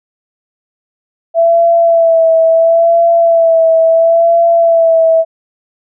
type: tone with vibrato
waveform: sine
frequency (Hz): 664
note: E5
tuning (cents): +12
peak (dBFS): -5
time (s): 1.34-5.25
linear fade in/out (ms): 50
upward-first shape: sine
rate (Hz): 0.73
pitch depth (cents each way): 32
effects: none